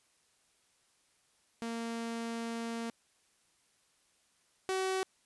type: tone pair in turn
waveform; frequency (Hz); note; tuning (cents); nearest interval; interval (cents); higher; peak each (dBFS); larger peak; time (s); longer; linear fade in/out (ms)
sawtooth; 230.7 / 378.4; A#3 / F#4; -18 / +39; major sixth; 857; second; -32 / -27; second; 1.62-2.9 / 4.69-5.03; first; 0
effects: white hiss -71 dBFS RMS until 5.25 s + resampled to 24000 Hz